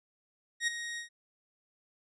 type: tone with ADSR envelope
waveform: sawtooth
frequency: 1877 Hz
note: A#6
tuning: 11 cents sharp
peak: -22 dBFS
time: 0.6-1.09 s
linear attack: 74 ms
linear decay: 13 ms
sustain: -11 dB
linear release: 110 ms
effects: resampled to 22050 Hz